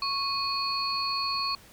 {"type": "tone cluster", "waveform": "sine", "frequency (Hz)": [1104, 2481, 4346, 4607], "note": ["C#6", "D#7", "C#8", "D8"], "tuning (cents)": [-7, -6, -35, -34], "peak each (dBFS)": [-30, -37, -30, -38], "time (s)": [0.02, 1.55], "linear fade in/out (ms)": 2, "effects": ["pink hiss -53 dBFS RMS until 1.72 s"]}